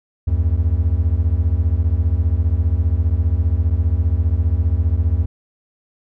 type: beating tone pair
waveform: triangle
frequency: 74.2 / 89.2 Hz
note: D2 / F2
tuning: +18 / +37 cents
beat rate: 15 Hz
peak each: -15 dBFS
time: 0.27-5.26 s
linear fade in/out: 10 ms
effects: none